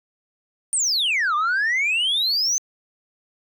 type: exponential two-way sweep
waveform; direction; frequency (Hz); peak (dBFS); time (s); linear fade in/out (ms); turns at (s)
sine; down then up; 9240 to 1168 to 6330; -16; 0.73-2.58; 0; 1.35
effects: tanh soft clip ceiling -17 dBFS